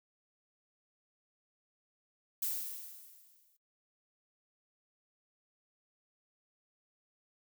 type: noise with exponential decay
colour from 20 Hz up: violet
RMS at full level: -33 dBFS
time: 2.42-3.57 s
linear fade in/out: 5 ms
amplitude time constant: 250 ms
effects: noise-tail reverb RT60 0.1 s tail -18 dB re dry